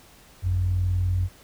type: tone pair together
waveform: sine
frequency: 50.74 / 91.3 Hz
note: G#1 / F#2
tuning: -40 / -23 cents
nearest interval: minor seventh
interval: 1017 cents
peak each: -28 / -20 dBFS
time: 0.42-1.29 s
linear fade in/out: 50 ms
effects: tanh soft clip ceiling -15 dBFS + pink hiss -52 dBFS RMS until 1.43 s